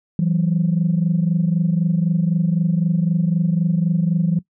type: tone pair together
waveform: sine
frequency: 165.2 / 189.11 Hz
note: E3 / F#3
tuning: +4 / +38 cents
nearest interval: major second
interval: 234 cents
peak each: -16 / -19 dBFS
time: 0.19-4.39 s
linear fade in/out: 2 ms
effects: noise-tail reverb RT60 0.1 s tail -19 dB re dry + tanh soft clip ceiling -9 dBFS